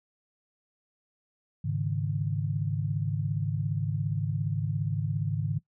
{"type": "chord", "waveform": "sine", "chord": "Ab suspended fourth", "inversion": "none", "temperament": "just", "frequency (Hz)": [103.83, 138.43, 155.74], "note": ["Ab2", "Db3", "Eb3"], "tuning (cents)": [0, -2, 2], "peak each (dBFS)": -31, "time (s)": [1.64, 5.59], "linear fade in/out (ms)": 10, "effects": ["noise-tail reverb RT60 0.1 s tail -19 dB re dry"]}